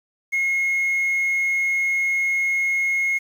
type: tone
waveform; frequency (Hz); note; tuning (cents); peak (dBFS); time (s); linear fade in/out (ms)
triangle; 2160; C#7; -45; -16; 0.32-3.19; 20
effects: tanh soft clip ceiling -13 dBFS + 8-bit